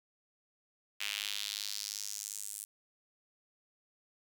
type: tone with high-pass filter sweep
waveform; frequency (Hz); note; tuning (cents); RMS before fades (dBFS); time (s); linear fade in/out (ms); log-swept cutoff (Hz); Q
sawtooth; 102.8; G#2; -17; -40; 1-2.65; 10; 2600 to 9100; 2.3
effects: none